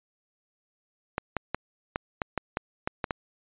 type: clicks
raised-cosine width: 0.5 ms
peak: -12 dBFS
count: 10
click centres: 1.181 / 1.367 / 1.546 / 1.959 / 2.218 / 2.377 / 2.571 / 2.875 / 3.042 / 3.108 s
effects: resampled to 8000 Hz